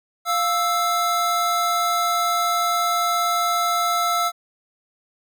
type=tone pair together; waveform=square; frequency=701.3 / 1318.5 Hz; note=F5 / E6; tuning=+7 / 0 cents; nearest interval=major seventh; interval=1093 cents; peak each=-24 / -21 dBFS; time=0.25-4.32 s; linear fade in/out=50 ms; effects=none